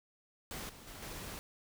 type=noise with level steps; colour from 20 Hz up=pink; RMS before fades=-43 / -54 / -49 / -45 dBFS; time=0.51-1.39 s; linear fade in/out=0 ms; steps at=0.69 / 0.87 / 1.02 s; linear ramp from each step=5 ms; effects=none